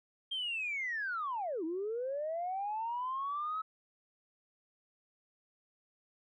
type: linear two-way sweep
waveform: sine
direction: down then up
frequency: 3212 to 310 to 1297 Hz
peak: -33 dBFS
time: 0.31-3.62 s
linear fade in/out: 10 ms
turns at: 1.64 s
effects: tanh soft clip ceiling -29 dBFS